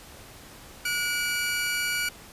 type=tone pair together; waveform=sawtooth; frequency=1450 / 2311 Hz; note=F#6 / D7; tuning=-35 / -28 cents; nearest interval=minor sixth; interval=807 cents; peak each=-25 dBFS; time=0.85-2.09 s; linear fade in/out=5 ms; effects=pink hiss -47 dBFS RMS until 2.32 s + resampled to 32000 Hz